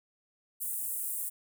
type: high-pass noise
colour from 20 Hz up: pink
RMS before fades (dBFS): -35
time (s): 0.6-1.3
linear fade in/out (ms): 20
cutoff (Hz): 8500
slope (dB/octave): 48
effects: none